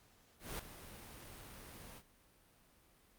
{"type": "noise with ADSR envelope", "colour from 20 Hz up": "pink", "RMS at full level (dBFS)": -41, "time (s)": [0.39, 2.03], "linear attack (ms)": 200, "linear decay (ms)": 7, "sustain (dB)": -12, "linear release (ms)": 60, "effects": ["pink hiss -68 dBFS RMS until 3.18 s", "Opus 48 kbps"]}